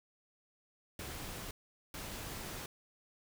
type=noise bursts at uneven times; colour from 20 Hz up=pink; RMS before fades=-44 dBFS; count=2; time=0.99-1.51 / 1.94-2.66 s; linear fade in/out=2 ms; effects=none